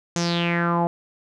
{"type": "tone with low-pass filter sweep", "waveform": "sawtooth", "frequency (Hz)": 171.4, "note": "F3", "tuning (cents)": -32, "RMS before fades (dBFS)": -22, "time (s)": [0.16, 0.87], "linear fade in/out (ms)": 0, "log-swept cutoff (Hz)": [6700, 730], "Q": 5.6, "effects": []}